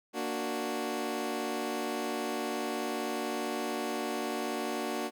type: chord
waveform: 20% pulse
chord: Bb augmented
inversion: none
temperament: equal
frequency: 233.1 / 293.7 / 370 Hz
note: Bb3 / D4 / F#4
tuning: 0 / 0 / 0 cents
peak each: -32 / -32 / -31 dBFS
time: 0.13-5.11 s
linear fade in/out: 50 ms
effects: none